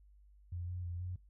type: tone with pitch steps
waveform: sine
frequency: 87.6 / 89.7 / 87.1 / 90.5 Hz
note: F2 / F2 / F2 / F#2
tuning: +6 / +47 / -4 / -38 cents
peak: -38 dBFS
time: 0.52-1.16 s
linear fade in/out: 5 ms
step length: 160 ms
effects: noise-tail reverb RT60 0.2 s tail -21 dB re dry + added 50 Hz sine -59 dBFS peak until 1.29 s